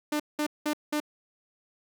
sawtooth tone bursts, 299.3 Hz, D4, 33 cents sharp, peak -22 dBFS, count 4, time 0.12-1.002 s, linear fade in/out 5 ms, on 78 ms, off 190 ms, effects none

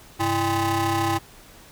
25% pulse ring-modulated tone, 233.1 Hz, A#3, in tune, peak -14 dBFS, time 0.19-1.19 s, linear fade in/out 20 ms, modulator 566 Hz, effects pink hiss -48 dBFS RMS until 1.71 s

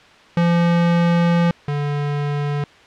square tone pair in turn, 171.3 / 145.18 Hz, F3 / D3, -33 / -20 cents, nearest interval minor third, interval 287 cents, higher first, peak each -14 / -20 dBFS, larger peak first, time 0.37-1.51 / 1.68-2.64 s, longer first, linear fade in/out 2 ms, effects white hiss -46 dBFS RMS until 2.86 s + low-pass 3000 Hz 12 dB/octave

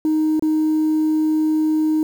sine tone with dropouts, 311.1 Hz, D#4, in tune, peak -13 dBFS, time 0.05-2.03 s, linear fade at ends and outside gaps 1 ms, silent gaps 0.395-0.424 s, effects tanh soft clip ceiling -13 dBFS + 7-bit

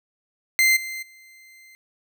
40% pulse tone with level steps, 2081 Hz, C7, 10 cents flat, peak -14 / -29 / -46 dBFS, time 0.59-1.75 s, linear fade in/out 0 ms, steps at 0.76 / 1.02 s, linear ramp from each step 10 ms, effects none

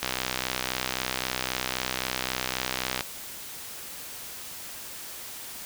click train, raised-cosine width 0.2 ms, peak -9 dBFS, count 191, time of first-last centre 0.03-3.008 s, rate 63.8 Hz, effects white hiss -40 dBFS RMS until 5.65 s

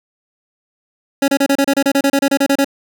25% pulse tone bursts, 277.2 Hz, C#4, in tune, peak -7 dBFS, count 16, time 1.22-2.646 s, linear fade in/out 5 ms, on 61 ms, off 30 ms, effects none

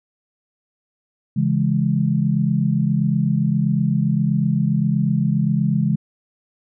sine chord, C# minor, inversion none, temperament just, 138.59 / 166.31 / 207.9 Hz, C#3 / E3 / G#3, 0 / +16 / +2 cents, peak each -20 dBFS, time 1.36-5.96 s, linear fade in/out 10 ms, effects none

